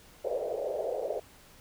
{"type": "band-pass noise", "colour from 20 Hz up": "white", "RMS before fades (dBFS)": -33, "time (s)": [0.24, 1.2], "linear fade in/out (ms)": 10, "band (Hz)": [430, 630], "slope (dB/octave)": 48, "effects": ["pink hiss -56 dBFS RMS until 1.6 s"]}